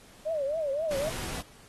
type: tone with vibrato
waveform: sine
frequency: 596 Hz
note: D5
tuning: 25 cents sharp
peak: -27 dBFS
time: 0.25-1.1 s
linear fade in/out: 20 ms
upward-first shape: triangle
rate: 3.8 Hz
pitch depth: 200 cents each way
type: noise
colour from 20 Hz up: pink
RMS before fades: -37 dBFS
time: 0.91-1.41 s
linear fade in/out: 0 ms
effects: pink hiss -55 dBFS RMS until 1.68 s + AAC 32 kbps